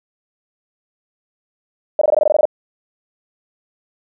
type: tone bursts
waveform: sine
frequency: 608 Hz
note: D#5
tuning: 40 cents flat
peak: -9 dBFS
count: 11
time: 1.99-2.454 s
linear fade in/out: 2 ms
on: 24 ms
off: 20 ms
effects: none